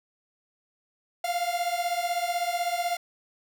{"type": "beating tone pair", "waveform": "45% pulse", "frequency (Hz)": [691, 707], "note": ["F5", "F5"], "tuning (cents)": [-19, 21], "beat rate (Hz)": 16, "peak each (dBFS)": -29, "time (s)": [1.24, 2.97], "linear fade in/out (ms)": 5, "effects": []}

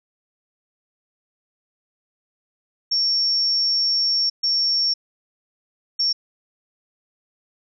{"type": "tone bursts at uneven times", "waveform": "sine", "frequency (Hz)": 5480, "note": "F8", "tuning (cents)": -34, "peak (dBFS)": -17, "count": 3, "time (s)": [[2.91, 4.3], [4.43, 4.94], [5.99, 6.13]], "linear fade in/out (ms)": 10, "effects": []}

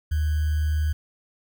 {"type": "tone with sample-and-hold", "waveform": "sine", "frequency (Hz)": 76.5, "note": "D#2", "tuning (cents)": -29, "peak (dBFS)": -20, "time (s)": [0.11, 0.93], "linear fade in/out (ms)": 10, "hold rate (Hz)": 1575, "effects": []}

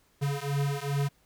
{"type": "beating tone pair", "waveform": "square", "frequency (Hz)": [140, 142.5], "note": ["C#3", "C#3"], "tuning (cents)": [18, 48], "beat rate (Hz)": 2.5, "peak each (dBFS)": -31, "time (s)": [0.21, 1.09], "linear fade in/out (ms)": 20, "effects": ["pink hiss -66 dBFS RMS until 1.25 s"]}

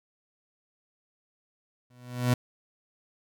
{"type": "tone with exponential growth", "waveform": "30% pulse", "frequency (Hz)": 123.6, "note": "B2", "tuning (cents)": 2, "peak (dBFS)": -16, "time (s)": [1.9, 2.34], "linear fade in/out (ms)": 5, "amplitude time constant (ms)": 94, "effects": []}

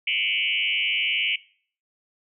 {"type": "tone with frequency modulation", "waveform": "sine", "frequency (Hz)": 2625, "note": "E7", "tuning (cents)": -8, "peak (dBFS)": -21, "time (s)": [0.07, 1.36], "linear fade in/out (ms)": 5, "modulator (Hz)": 101, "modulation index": 4.4, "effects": ["noise-tail reverb RT60 0.5 s tail -21 dB re dry"]}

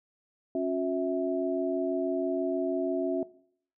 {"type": "tone cluster", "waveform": "sine", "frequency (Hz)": [275.2, 361.4, 653], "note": ["C#4", "F#4", "E5"], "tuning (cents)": [-12, -41, -17], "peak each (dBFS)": -31, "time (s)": [0.55, 3.23], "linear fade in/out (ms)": 2, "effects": ["noise-tail reverb RT60 0.6 s tail -19 dB re dry"]}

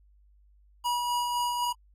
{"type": "tone with tremolo", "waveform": "square", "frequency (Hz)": 967, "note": "B5", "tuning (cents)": -37, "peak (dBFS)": -26, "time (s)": [0.84, 1.73], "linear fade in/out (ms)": 20, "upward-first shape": "sine", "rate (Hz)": 3.9, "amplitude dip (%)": 30, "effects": ["added 50 Hz sine -57 dBFS peak until 1.94 s", "AAC 48 kbps"]}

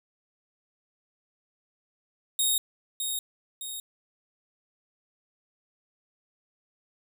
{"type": "tone with echo", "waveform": "10% pulse", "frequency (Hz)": 3729, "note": "A#7", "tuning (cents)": 0, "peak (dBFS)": -15, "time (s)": [2.39, 2.58], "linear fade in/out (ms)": 2, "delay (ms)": 610, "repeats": 2, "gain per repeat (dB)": -6, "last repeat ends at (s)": 3.8, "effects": []}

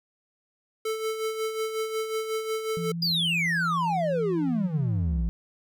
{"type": "tone with tremolo", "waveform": "square", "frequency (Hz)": 440, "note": "A4", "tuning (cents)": 0, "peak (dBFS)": -26, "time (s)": [0.85, 2.92], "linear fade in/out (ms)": 5, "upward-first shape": "sine", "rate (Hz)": 5.5, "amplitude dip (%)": 55}
{"type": "tone with vibrato", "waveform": "sine", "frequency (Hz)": 168.5, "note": "E3", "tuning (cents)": 38, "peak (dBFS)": -29, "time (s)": [2.77, 5.29], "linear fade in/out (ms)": 0, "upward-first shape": "triangle", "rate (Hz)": 7.3, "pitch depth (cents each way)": 12}
{"type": "exponential sweep", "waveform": "triangle", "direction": "down", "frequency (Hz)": [4978, 51.91], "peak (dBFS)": -22, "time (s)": [3.02, 5.29], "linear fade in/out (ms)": 5}
{"effects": []}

